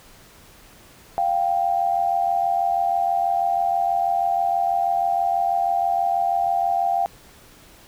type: tone pair together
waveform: sine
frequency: 698.5 / 784.7 Hz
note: F5 / G5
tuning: 0 / +2 cents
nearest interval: major second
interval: 202 cents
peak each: -21 dBFS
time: 1.18-7.06 s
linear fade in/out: 0 ms
effects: pink hiss -49 dBFS RMS until 7.87 s